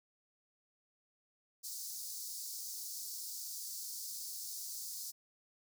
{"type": "high-pass noise", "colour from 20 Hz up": "pink", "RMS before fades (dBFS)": -44, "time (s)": [1.63, 5.12], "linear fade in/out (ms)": 20, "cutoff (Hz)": 4600, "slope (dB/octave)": 48, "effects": []}